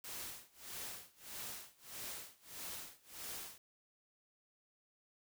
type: noise with tremolo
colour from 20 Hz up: white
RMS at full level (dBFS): -45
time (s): 0.04-3.58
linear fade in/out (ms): 2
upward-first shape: sine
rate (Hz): 1.6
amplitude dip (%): 95
effects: none